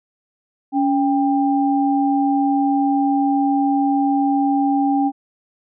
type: tone pair together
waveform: sine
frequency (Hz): 280.5 / 793.4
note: C#4 / G5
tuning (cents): +21 / +21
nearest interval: octave + tritone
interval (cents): 1800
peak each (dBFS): -16 / -19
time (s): 0.72-5.12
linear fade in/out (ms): 50
effects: none